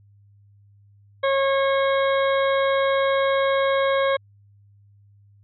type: harmonic tone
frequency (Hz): 545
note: C#5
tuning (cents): -29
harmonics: 1 / 2 / 3 / 4 / 6 / 7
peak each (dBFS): -19 / -25 / -29 / -31 / -35 / -36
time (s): 1.23-4.17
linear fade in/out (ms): 10
effects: added 101 Hz sine -51 dBFS peak until 5.43 s